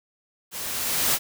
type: noise with level ramp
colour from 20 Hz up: white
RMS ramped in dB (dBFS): -34 to -20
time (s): 0.51-1.19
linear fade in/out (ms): 50
effects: none